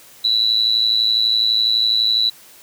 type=tone with amplitude modulation; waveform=sine; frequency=3953 Hz; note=B7; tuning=1 cent sharp; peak=-10 dBFS; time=0.24-2.3 s; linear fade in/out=10 ms; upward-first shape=sine; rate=112 Hz; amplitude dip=80%; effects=white hiss -45 dBFS RMS until 2.62 s + high-pass 80 Hz 12 dB/octave